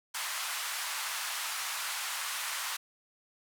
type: band-pass noise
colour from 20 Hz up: pink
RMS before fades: -36 dBFS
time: 0.14-2.77 s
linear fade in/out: 10 ms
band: 960 to 14000 Hz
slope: 24 dB/octave
effects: none